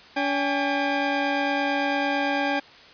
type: tone pair together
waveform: 20% pulse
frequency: 284.3 / 804 Hz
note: C#4 / G5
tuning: +44 / +44 cents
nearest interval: octave + tritone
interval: 1800 cents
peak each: -20 dBFS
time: 0.16-2.6 s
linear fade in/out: 10 ms
effects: white hiss -48 dBFS RMS until 2.93 s + resampled to 11025 Hz